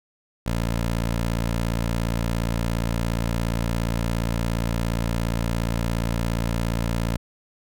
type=tone; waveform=15% pulse; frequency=57.2 Hz; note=A#1; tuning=32 cents flat; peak=-16 dBFS; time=0.46-7.17 s; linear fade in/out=5 ms; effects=none